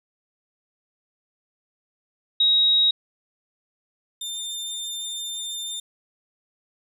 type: tone pair in turn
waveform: sine / sawtooth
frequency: 3800 / 3603 Hz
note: A#7 / A7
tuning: +33 / +40 cents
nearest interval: minor second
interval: 93 cents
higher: first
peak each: -15 / -26 dBFS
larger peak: first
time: 2.4-2.91 / 4.21-5.8 s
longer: second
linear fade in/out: 5 ms
effects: resampled to 32000 Hz